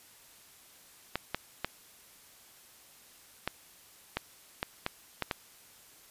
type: clicks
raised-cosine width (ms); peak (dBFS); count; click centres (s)
0.3; -14; 9; 1.156 / 1.346 / 1.646 / 3.476 / 4.17 / 4.629 / 4.864 / 5.223 / 5.312
effects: white hiss -57 dBFS RMS until 6.1 s + resampled to 32000 Hz